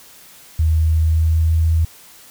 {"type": "tone with pitch glide", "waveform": "sine", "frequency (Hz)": [79.4, 81.16], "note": ["D#2", "E2"], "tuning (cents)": [36, -26], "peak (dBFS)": -12, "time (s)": [0.59, 1.85], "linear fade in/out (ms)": 5, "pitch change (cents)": 38, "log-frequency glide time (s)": [0.76, 1.71], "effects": ["white hiss -44 dBFS RMS until 2.3 s"]}